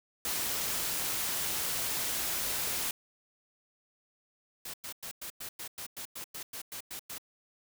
white noise, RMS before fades -33 dBFS, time 0.25-2.91 s, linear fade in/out 2 ms
white noise bursts, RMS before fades -41 dBFS, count 14, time 4.65-7.182 s, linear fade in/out 5 ms, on 88 ms, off 100 ms
effects none

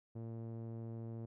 sawtooth tone with low-pass filter, 114.2 Hz, A#2, 35 cents flat, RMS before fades -45 dBFS, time 0.15-1.26 s, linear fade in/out 10 ms, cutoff 480 Hz, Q 0.85, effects none

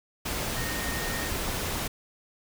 sine tone in noise, 1847 Hz, A#6, 16 cents flat, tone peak -36 dBFS, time 0.56-1.29 s, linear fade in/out 10 ms, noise pink, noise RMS -31 dBFS, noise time 0.25-1.88 s, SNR -8 dB, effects none

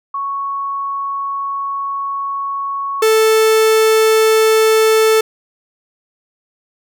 sine / 45% pulse tone pair in turn, 1108.7 / 440 Hz, C#6 / A4, 0 / 0 cents, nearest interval octave + major third, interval 1600 cents, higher first, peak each -18 / -9 dBFS, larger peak second, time 0.14-3.02 / 3.02-5.21 s, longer first, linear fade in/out 5 ms, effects none

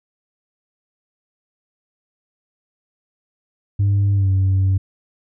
sine tone with pitch glide, 100.1 to 95.52 Hz, G2 to G2, +37 to -44 cents, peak -11 dBFS, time 3.79-4.78 s, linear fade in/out 10 ms, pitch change -81 cents, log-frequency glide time 4.14-4.29 s, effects tanh soft clip ceiling -12 dBFS

